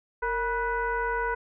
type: tone with frequency modulation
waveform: sine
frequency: 972 Hz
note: B5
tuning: 28 cents flat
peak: -25 dBFS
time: 0.22-1.35 s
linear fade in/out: 10 ms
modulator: 510 Hz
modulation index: 1.3
effects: none